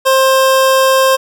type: tone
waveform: 25% pulse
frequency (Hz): 529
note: C5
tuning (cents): +19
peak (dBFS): -4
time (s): 0.05-1.17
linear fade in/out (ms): 20
effects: none